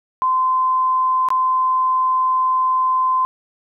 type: tone with dropouts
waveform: sine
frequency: 1032 Hz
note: C6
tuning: 24 cents flat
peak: -14 dBFS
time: 0.22-3.25 s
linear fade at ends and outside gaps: 0 ms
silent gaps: 1.287-1.304 s
effects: none